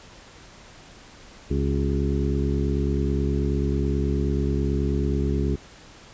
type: harmonic tone with a mistuned harmonic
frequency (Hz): 69.3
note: C#2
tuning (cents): 0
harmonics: 1 / 2 / 3 / 4 / 5 / 6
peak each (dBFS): -24 / -27 / -29 / -30 / -31 / -32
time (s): 1.5-5.56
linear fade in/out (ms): 10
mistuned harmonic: 5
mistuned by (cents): +58
effects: pink hiss -47 dBFS RMS until 6.13 s + resampled to 16000 Hz